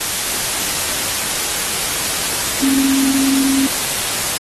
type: tone in noise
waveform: sine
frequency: 270 Hz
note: C#4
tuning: 45 cents flat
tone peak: -14 dBFS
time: 2.62-3.67 s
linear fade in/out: 10 ms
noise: white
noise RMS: -19 dBFS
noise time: 0-4.38 s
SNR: +2 dB
effects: AAC 32 kbps